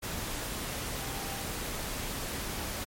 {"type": "tone in noise", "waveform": "sine", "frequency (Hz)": 788, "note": "G5", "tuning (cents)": 9, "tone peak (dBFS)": -45, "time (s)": [0.99, 1.44], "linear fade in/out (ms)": 20, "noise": "pink", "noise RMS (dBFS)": -36, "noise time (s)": [0.02, 2.85], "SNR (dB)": -12, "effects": ["MP3 64 kbps"]}